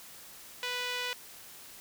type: tone with band-pass filter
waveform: sawtooth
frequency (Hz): 493.9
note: B4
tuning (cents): 0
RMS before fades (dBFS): -35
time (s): 0.63-1.13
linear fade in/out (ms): 0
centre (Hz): 3000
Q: 1.3
effects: white hiss -50 dBFS RMS until 1.8 s